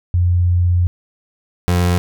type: tone pair in turn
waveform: sine / 30% pulse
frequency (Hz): 88.4 / 88.72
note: F2 / F2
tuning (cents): +22 / +28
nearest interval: unison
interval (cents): 6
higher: second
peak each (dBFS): -11 / -10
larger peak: second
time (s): 0.14-0.87 / 1.68-1.98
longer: first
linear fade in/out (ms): 0
effects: none